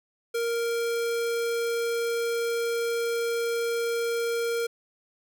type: tone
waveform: square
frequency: 466.2 Hz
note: A#4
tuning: in tune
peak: -26 dBFS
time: 0.34-4.67 s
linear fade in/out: 10 ms
effects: none